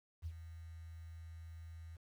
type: tone with ADSR envelope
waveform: sine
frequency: 81.9 Hz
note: E2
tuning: 11 cents flat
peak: -38 dBFS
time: 0.22-1.97 s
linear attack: 41 ms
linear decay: 56 ms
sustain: -10 dB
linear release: 13 ms
effects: 11-bit